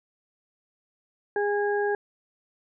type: harmonic tone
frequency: 410 Hz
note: G#4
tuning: 22 cents flat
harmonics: 1 / 2 / 4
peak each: -24 / -30 / -31 dBFS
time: 1.36-1.95 s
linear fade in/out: 2 ms
effects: none